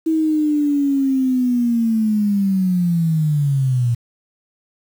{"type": "linear sweep", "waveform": "sine", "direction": "down", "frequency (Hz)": [323.1, 116.54], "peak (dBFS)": -14, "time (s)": [0.06, 3.95], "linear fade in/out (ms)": 10, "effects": ["7-bit"]}